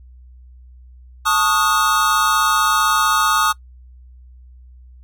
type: chord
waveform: square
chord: D# half-diminished seventh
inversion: second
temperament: equal with one note detuned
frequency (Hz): 880 / 1108.7 / 1244.5 / 1442.8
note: A5 / C#6 / D#6 / F#6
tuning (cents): 0 / 0 / 0 / -44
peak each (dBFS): -23 / -23 / -17 / -22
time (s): 1.25-3.53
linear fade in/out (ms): 20
effects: noise-tail reverb RT60 0.1 s tail -23 dB re dry + added 62 Hz sine -40 dBFS peak until 5.03 s